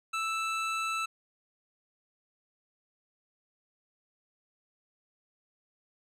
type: tone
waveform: 25% pulse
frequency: 1320 Hz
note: E6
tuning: 2 cents sharp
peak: -26 dBFS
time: 0.13-1.06 s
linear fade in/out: 10 ms
effects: low-pass 8000 Hz 12 dB/octave